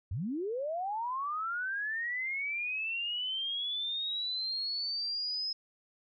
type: linear sweep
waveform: sine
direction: up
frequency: 74.6 to 5140 Hz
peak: -32 dBFS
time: 0.11-5.53 s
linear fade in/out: 5 ms
effects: none